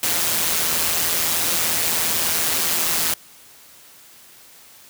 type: noise with amplitude modulation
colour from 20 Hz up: white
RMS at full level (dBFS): -18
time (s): 0.03-3.14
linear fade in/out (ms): 2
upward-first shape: sine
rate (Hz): 165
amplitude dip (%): 60
effects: white hiss -47 dBFS RMS until 4.89 s + high-pass 60 Hz 12 dB/octave